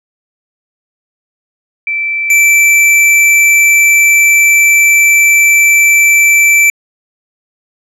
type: tone pair in turn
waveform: sine / square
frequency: 2330 / 2330 Hz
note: D7 / D7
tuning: -14 / -14 cents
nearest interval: unison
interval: 0 cents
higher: neither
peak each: -12 / -5 dBFS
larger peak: second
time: 1.87-2.3 / 2.3-6.7 s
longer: second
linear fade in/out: 2 ms
effects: low-pass 12000 Hz 12 dB/octave